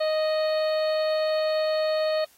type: harmonic tone with a mistuned harmonic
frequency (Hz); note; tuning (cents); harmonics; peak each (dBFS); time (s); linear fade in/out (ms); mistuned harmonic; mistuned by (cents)
622.3; D#5; 0; 1 / 2 / 3 / 4 / 5 / 6 / 7; -22 / -36 / -38 / -42 / -43 / -42 / -36; 0-2.25; 10; 5; -34
effects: white hiss -58 dBFS RMS until 2.37 s + AAC 48 kbps